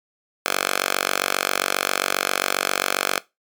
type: tone with high-pass filter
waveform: 5% pulse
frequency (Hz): 47.47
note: F#1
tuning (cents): +45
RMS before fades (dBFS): -23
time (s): 0.46-3.18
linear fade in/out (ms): 0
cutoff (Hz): 930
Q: 0.71
effects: noise-tail reverb RT60 0.2 s tail -19 dB re dry + MP3 96 kbps